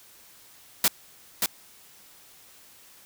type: noise with echo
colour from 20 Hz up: white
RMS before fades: -20 dBFS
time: 0.84-0.88 s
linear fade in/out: 2 ms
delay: 580 ms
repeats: 1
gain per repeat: -4 dB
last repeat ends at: 1.46 s
effects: white hiss -53 dBFS RMS until 3.05 s